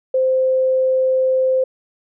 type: tone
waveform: sine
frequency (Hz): 520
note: C5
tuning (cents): -11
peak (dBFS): -13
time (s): 0.14-1.64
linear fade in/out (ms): 5
effects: none